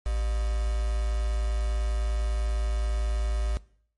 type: tone with quantisation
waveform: sine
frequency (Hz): 54.9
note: A1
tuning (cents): -3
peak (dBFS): -24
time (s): 0.06-3.57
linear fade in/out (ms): 0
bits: 6
effects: noise-tail reverb RT60 0.6 s tail -21 dB re dry + MP3 48 kbps

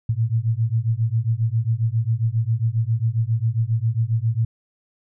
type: beating tone pair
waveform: sine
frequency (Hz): 110 / 117.4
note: A2 / A#2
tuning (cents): 0 / +13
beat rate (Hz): 7.4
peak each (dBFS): -21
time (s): 0.09-4.45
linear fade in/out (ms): 5
effects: none

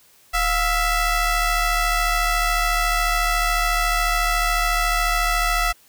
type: ring-modulated tone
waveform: 20% pulse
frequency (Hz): 672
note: E5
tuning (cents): +33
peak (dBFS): -10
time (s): 0.33-5.73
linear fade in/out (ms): 20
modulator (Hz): 635
effects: white hiss -54 dBFS RMS until 5.88 s

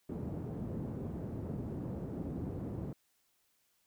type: band-pass noise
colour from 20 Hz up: pink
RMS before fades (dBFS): -40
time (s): 0.09-2.93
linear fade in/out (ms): 5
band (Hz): 100 to 320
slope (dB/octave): 12
effects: white hiss -75 dBFS RMS until 3.86 s

